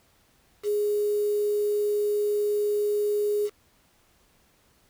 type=tone with quantisation; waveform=sine; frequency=415.3 Hz; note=G#4; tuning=in tune; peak=-22 dBFS; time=0.63-3.5 s; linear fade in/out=50 ms; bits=7; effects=pink hiss -63 dBFS RMS until 4.89 s